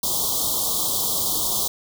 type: band-stop noise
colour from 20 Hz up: white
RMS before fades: -23 dBFS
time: 0.03-1.68 s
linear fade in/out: 5 ms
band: 1200 to 3200 Hz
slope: 96 dB/octave
effects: none